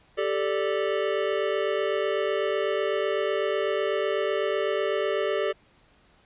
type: chord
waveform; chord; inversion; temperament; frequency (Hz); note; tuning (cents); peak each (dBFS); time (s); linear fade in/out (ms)
square; G suspended second; none; equal; 392 / 440 / 587.3; G4 / A4 / D5; 0 / 0 / 0; -29; 0.17-5.53; 20
effects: pink hiss -60 dBFS RMS until 6.25 s + resampled to 8000 Hz